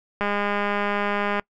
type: click train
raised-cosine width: 0.5 ms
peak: -10 dBFS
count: 243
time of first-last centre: 0.21-1.396 s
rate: 204 Hz
effects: noise-tail reverb RT60 0.1 s tail -25 dB re dry